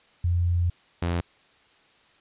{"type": "tone pair in turn", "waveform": ["sine", "sawtooth"], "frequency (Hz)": [87.1, 86.15], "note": ["F2", "F2"], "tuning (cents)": [-4, -23], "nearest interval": "unison", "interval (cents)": 19, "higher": "first", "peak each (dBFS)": -20, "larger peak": "neither", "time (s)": [[0.24, 0.7], [1.02, 1.21]], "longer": "first", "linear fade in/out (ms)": 5, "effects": ["white hiss -59 dBFS RMS until 2.2 s", "resampled to 8000 Hz"]}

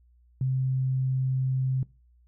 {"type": "tone", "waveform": "sine", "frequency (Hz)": 130.81, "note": "C3", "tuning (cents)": 0, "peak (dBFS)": -23, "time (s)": [0.41, 1.83], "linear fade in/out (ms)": 2, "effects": ["noise-tail reverb RT60 0.3 s tail -21 dB re dry", "added 60 Hz sine -57 dBFS peak until 2.27 s"]}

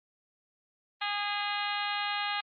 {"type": "harmonic tone with a mistuned harmonic", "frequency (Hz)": 410, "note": "G#4", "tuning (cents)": -22, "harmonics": [2, 3, 4, 5, 6, 7, 8, 9, 10], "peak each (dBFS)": [-35, -37, -38, -39, -40, -40, -41, -42, -42], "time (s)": [1.01, 2.41], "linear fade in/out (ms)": 10, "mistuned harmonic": 6, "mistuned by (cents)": 15, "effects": ["Opus 32 kbps"]}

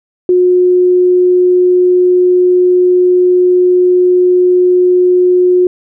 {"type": "tone", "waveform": "sine", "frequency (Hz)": 361.5, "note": "F#4", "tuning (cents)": -40, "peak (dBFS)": -5, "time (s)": [0.29, 5.67], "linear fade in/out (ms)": 2, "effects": []}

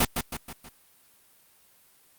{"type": "noise with echo", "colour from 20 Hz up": "pink", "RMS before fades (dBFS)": -21, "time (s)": [0, 0.05], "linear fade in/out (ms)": 5, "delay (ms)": 160, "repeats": 4, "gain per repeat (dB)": -6, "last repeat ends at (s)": 0.69, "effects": ["white hiss -60 dBFS RMS until 2.18 s", "Opus 32 kbps"]}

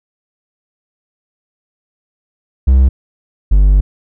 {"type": "tone pair in turn", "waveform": "triangle", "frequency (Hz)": [65.6, 49.14], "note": ["C2", "G1"], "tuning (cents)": [5, 5], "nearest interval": "perfect fourth", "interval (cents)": 500, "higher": "first", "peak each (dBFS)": -3, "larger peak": "neither", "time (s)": [[2.67, 2.89], [3.51, 3.81]], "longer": "second", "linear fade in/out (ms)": 10, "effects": []}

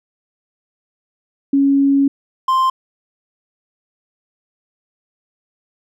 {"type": "tone pair in turn", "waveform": ["sine", "triangle"], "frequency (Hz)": [277.2, 1046.6], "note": ["C#4", "C6"], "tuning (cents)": [0, 0], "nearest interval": "octave + major seventh", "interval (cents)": 2300, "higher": "second", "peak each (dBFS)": -10, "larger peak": "neither", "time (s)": [[1.53, 2.08], [2.48, 2.7]], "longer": "first", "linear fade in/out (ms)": 5, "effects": []}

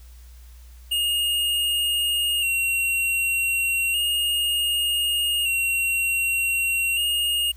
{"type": "tone with vibrato", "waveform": "square", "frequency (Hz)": 2794, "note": "F7", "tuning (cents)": 0, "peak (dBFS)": -21, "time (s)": [0.91, 7.52], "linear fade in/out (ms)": 10, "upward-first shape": "square", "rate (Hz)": 0.33, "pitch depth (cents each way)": 33, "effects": ["added 60 Hz sine -42 dBFS peak until 7.56 s", "white hiss -56 dBFS RMS until 7.56 s"]}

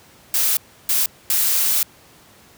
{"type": "noise bursts at uneven times", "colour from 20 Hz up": "blue", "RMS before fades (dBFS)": -18, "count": 3, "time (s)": [[0.34, 0.57], [0.89, 1.06], [1.3, 1.83]], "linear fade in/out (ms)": 2, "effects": ["pink hiss -49 dBFS RMS until 2.57 s", "high-pass 80 Hz 12 dB/octave"]}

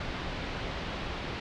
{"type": "low-pass noise", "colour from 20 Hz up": "pink", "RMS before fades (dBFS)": -36, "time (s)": [0, 1.4], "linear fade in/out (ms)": 5, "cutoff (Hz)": 4100, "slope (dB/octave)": 24, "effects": []}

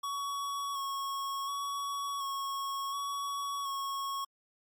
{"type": "tone with vibrato", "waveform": "square", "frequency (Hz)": 1111, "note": "C#6", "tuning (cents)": 4, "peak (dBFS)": -34, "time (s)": [0.03, 4.25], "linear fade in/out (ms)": 10, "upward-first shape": "square", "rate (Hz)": 0.69, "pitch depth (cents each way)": 19, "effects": ["MP3 64 kbps"]}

